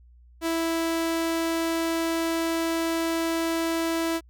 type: tone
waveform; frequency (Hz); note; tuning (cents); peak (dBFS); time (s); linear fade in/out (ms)
sawtooth; 329.6; E4; 0; -20; 0.41-4.21; 50
effects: added 60 Hz sine -50 dBFS peak until 4.29 s